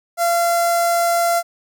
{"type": "tone with notch filter", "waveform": "sawtooth", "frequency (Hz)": 686, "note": "F5", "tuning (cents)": -31, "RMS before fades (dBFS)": -17, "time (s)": [0.17, 1.43], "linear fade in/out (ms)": 50, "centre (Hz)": 3000, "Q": 0.67, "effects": []}